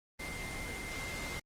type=tone in noise; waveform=sine; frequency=2093 Hz; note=C7; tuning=in tune; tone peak=-42 dBFS; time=0.19-1.4 s; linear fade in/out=10 ms; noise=pink; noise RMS=-41 dBFS; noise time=0.19-1.4 s; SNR=-4 dB; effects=low-pass 10000 Hz 12 dB/octave + Opus 24 kbps